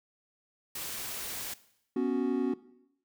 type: noise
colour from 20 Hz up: white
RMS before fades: -38 dBFS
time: 0.75-1.54 s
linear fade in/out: 5 ms
type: chord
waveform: triangle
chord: B suspended second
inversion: none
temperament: just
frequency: 246.9 / 277.8 / 370.4 Hz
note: B3 / C#4 / F#4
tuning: 0 / +4 / +2 cents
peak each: -29 dBFS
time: 1.96-2.54 s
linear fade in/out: 5 ms
effects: noise-tail reverb RT60 0.8 s tail -18 dB re dry